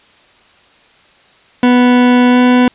40% pulse tone with pitch glide, 246.9 to 248.5 Hz, B3 to B3, 0 to +11 cents, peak -5 dBFS, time 1.63-2.68 s, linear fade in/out 2 ms, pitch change +11 cents, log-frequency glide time 2.3-2.38 s, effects white hiss -47 dBFS RMS until 2.74 s + resampled to 8000 Hz

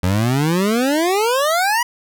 25% pulse exponential sweep, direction up, 87.4 to 987.8 Hz, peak -11 dBFS, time 0.03-1.83 s, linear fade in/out 5 ms, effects none

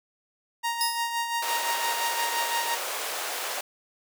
sawtooth tone with tremolo, 934 Hz, A#5, 3 cents sharp, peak -21 dBFS, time 0.63-2.76 s, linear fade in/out 20 ms, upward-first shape sine, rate 5.8 Hz, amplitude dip 50%
20% pulse tone with exponential decay, 5060 Hz, D#8, 28 cents sharp, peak -18 dBFS, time 0.81-1.26 s, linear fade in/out 0 ms, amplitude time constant 96 ms
pink high-pass noise, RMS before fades -32 dBFS, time 1.42-3.61 s, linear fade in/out 5 ms, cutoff 490 Hz, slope 24 dB/octave
effects none

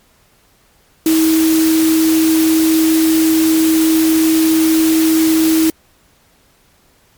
sine tone in noise, 320.3 Hz, E4, 50 cents flat, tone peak -9 dBFS, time 1.06-5.7 s, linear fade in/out 2 ms, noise white, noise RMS -21 dBFS, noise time 1.06-5.7 s, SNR +9 dB, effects pink hiss -53 dBFS RMS until 7.17 s + MP3 96 kbps

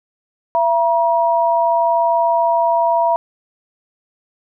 sine tone pair together, 674 / 953.2 Hz, E5 / A#5, +38 / +38 cents, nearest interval tritone, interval 600 cents, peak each -15 dBFS, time 0.55-3.16 s, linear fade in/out 0 ms, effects none

